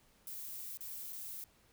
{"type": "noise with dropouts", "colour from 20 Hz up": "violet", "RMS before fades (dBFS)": -45, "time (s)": [0.27, 1.44], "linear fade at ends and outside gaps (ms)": 1, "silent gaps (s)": [[0.772, 0.807], [1.125, 1.129]], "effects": ["pink hiss -68 dBFS RMS until 1.72 s"]}